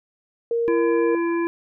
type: tone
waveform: sine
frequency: 466.2 Hz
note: A#4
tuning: in tune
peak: -19 dBFS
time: 0.51-1.15 s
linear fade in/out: 2 ms
type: harmonic tone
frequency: 338.2 Hz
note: E4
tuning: 44 cents sharp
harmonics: 1 / 3 / 5 / 7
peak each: -20 / -30 / -34 / -37 dBFS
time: 0.68-1.47 s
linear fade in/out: 0 ms
effects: none